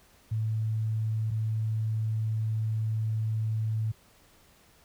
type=tone pair in turn; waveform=sine; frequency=110 / 110 Hz; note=A2 / A2; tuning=0 / 0 cents; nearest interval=unison; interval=0 cents; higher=neither; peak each=-26 dBFS; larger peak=neither; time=0.31-1.31 / 1.31-3.92 s; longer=second; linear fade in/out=10 ms; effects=pink hiss -60 dBFS RMS until 4.84 s

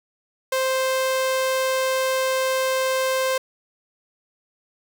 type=tone; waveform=sawtooth; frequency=523.3 Hz; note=C5; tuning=in tune; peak=-16 dBFS; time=0.52-3.38 s; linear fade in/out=5 ms; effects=none

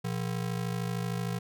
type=ring-modulated tone; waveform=square; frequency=147.8 Hz; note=D3; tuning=11 cents sharp; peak=-28 dBFS; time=0.04-1.39 s; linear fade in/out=10 ms; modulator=26.6 Hz; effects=none

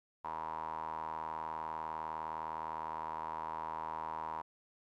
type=tone with band-pass filter; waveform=sawtooth; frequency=79.7 Hz; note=D#2; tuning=42 cents sharp; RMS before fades=-41 dBFS; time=0.24-4.42 s; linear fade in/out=10 ms; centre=960 Hz; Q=9.4; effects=none

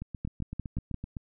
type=two click trains; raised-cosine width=5 ms; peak=-20 / -24 dBFS; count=5 / 10; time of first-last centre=0.25-0.943 / 0.02-1.168 s; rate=5.77 / 7.84 Hz; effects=none

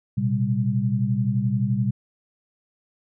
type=tone cluster; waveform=sine; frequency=117.8 / 129.4 / 198.6 Hz; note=A#2 / C3 / G3; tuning=+19 / -19 / +23 cents; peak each=-24 dBFS; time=0.17-1.91 s; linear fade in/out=10 ms; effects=none

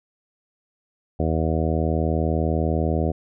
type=harmonic tone; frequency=80 Hz; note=D#2; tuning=49 cents sharp; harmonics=1 / 2 / 3 / 4 / 5 / 6 / 7 / 8 / 9; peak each=-23 / -26 / -28 / -29 / -30 / -31 / -31 / -32 / -33 dBFS; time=1.19-3.12 s; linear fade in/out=10 ms; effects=none

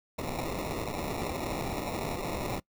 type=noise with sample-and-hold; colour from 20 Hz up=white; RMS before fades=-34 dBFS; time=0.18-2.6 s; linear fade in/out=10 ms; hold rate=1575 Hz; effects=noise-tail reverb RT60 0.1 s tail -23 dB re dry

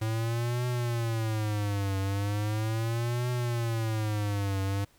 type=tone with vibrato; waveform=square; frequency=109.4 Hz; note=A2; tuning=9 cents flat; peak=-28 dBFS; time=0.01-4.85 s; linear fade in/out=10 ms; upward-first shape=triangle; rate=0.38 Hz; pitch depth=220 cents each way; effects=pink hiss -63 dBFS RMS until 4.98 s

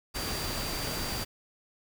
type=tone in noise; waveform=sine; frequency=4699 Hz; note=D8; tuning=in tune; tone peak=-39 dBFS; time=0.14-1.25 s; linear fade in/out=20 ms; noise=pink; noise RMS=-34 dBFS; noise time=0.14-1.25 s; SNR=-8 dB; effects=none

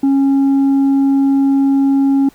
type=tone with tanh clipping; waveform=sine; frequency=274.3 Hz; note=C#4; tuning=18 cents flat; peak=-10 dBFS; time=0.03-2.29 s; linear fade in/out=5 ms; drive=3 dB; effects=pink hiss -48 dBFS RMS until 2.34 s

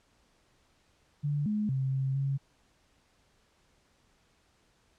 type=tone with pitch steps; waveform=sine; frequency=145.7 / 211 / 133.1 / 133.9 / 137.4 Hz; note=D3 / G#3 / C3 / C3 / C#3; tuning=-13 / +28 / +30 / +40 / -15 cents; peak=-27 dBFS; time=1.23-2.38 s; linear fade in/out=20 ms; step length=230 ms; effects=pink hiss -68 dBFS RMS until 4.98 s + low-pass 8000 Hz 12 dB/octave

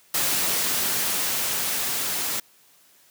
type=noise with level ramp; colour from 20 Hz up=white; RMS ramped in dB=-23 to -27 dBFS; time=0.14-2.4 s; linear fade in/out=5 ms; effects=white hiss -57 dBFS RMS until 3.1 s + high-pass 100 Hz 12 dB/octave

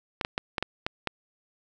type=clicks; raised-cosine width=0.3 ms; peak=-11 dBFS; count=7; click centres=0.212 / 0.249 / 0.379 / 0.582 / 0.626 / 0.865 / 1.073 s; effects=none

